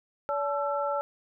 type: tone cluster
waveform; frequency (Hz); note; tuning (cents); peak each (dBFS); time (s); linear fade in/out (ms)
sine; 571 / 866 / 1338; D5 / A5 / E6; -49 / -28 / +25; -29 / -32 / -32; 0.29-1.01; 0
effects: none